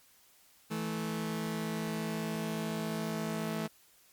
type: tone pair together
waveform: sawtooth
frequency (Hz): 163.16 / 217.6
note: E3 / A3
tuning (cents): -17 / -19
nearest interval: perfect fourth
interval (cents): 498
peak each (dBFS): -33 / -31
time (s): 0.7-3.68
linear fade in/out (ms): 20
effects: white hiss -63 dBFS RMS until 4.12 s + MP3 96 kbps